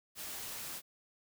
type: noise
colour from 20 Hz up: white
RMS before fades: -43 dBFS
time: 0.15-0.82 s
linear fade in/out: 50 ms
effects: none